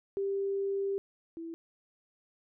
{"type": "tone pair in turn", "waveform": "sine", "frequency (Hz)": [394.4, 330.5], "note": ["G4", "E4"], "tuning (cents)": [11, 5], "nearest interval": "minor third", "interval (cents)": 306, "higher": "first", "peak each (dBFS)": [-29, -38], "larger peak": "first", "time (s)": [[0.17, 0.98], [1.37, 1.54]], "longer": "first", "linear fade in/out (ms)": 0, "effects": []}